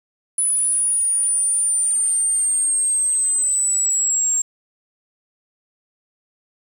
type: linear sweep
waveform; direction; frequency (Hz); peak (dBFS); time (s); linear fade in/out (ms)
sine; down; 10000 to 7459; -16; 0.38-4.42; 5
effects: 7-bit